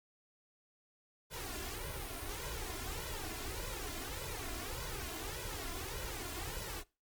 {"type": "noise with flanger", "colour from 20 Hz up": "pink", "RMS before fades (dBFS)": -42, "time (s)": [1.3, 6.84], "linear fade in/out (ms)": 50, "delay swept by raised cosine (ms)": [2, 2.93], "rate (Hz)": 1.7, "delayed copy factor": 0.85, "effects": ["noise-tail reverb RT60 0.3 s tail -23 dB re dry", "Opus 48 kbps"]}